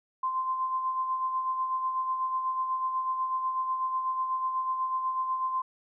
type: tone with tremolo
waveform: sine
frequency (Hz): 1040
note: C6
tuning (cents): -11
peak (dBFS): -25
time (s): 0.23-5.62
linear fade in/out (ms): 5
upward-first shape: sine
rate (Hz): 8.1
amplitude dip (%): 45
effects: none